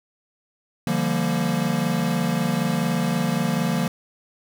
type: chord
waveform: square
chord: G minor seventh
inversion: second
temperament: equal with one note detuned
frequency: 146.83 / 172.01 / 196 / 233.1 Hz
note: D3 / F3 / G3 / Bb3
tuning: 0 / -26 / 0 / 0 cents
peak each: -29 / -25 / -29 / -26 dBFS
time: 0.87-3.88 s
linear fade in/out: 2 ms
effects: none